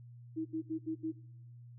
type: tone bursts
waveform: sine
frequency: 320 Hz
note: D#4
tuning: 49 cents sharp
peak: -33 dBFS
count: 5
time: 0.36-1.122 s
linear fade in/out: 20 ms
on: 94 ms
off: 73 ms
effects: noise-tail reverb RT60 0.9 s tail -21 dB re dry + added 120 Hz sine -50 dBFS peak until 1.78 s